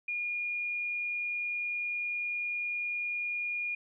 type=tone; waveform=sine; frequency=2430 Hz; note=D#7; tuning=42 cents flat; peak=-31 dBFS; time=0.08-3.75 s; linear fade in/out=5 ms; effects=none